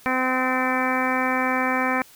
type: harmonic tone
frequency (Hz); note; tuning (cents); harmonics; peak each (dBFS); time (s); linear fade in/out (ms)
257.1; C4; -30; 1 / 2 / 3 / 4 / 5 / 6 / 7 / 8 / 9; -26 / -29 / -28 / -28 / -29 / -32 / -28 / -35 / -29; 0.06-2.02; 0
effects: white hiss -50 dBFS RMS until 2.15 s